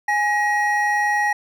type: tone pair together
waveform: triangle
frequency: 830.6 / 1899.4 Hz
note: G#5 / A#6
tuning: 0 / +32 cents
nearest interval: octave + major second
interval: 1432 cents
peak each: -18 dBFS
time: 0.08-1.33 s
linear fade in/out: 5 ms
effects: none